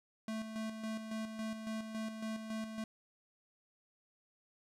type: tone with tremolo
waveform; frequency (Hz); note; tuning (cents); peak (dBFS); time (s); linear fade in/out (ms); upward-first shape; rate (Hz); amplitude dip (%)
square; 220; A3; 0; -38; 0.28-2.84; 2; square; 3.6; 50
effects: low-pass 10000 Hz 12 dB/octave + 12-bit